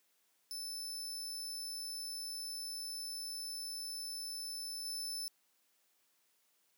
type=tone with level steps; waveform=sawtooth; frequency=5274 Hz; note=E8; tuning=in tune; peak=-38 / -36 dBFS; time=0.51-5.28 s; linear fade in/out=0 ms; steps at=4.85 s; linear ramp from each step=10 ms; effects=white hiss -75 dBFS RMS until 6.77 s + high-pass 200 Hz 12 dB/octave